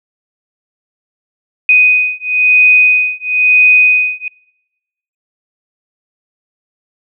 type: beating tone pair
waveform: sine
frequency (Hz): 2495 / 2496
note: D#7 / D#7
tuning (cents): +4 / +5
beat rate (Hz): 1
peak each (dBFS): -10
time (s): 1.69-4.28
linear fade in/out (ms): 2
effects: noise-tail reverb RT60 1.0 s tail -26 dB re dry